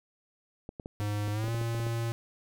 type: clicks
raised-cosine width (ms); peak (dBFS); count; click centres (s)
2; -26; 12; 0.691 / 0.798 / 0.859 / 1.009 / 1.279 / 1.442 / 1.482 / 1.546 / 1.614 / 1.748 / 1.799 / 1.867
type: tone with pitch glide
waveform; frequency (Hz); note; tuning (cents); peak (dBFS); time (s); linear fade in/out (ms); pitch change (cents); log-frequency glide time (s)
square; 103.83 to 115.87; G#2 to A#2; 0 to -10; -30; 1-2.12; 0; +190; 1.32-1.51
effects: none